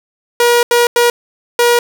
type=tone bursts at uneven times; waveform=sawtooth; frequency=478.4 Hz; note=A#4; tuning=45 cents sharp; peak=-4 dBFS; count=4; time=0.4-0.63 / 0.71-0.87 / 0.96-1.1 / 1.59-1.79 s; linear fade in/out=2 ms; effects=none